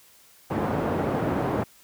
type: band-pass noise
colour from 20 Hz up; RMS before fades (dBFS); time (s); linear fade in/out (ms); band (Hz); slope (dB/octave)
pink; -26; 0.5-1.64; 10; 140 to 910; 12
effects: white hiss -55 dBFS RMS until 1.83 s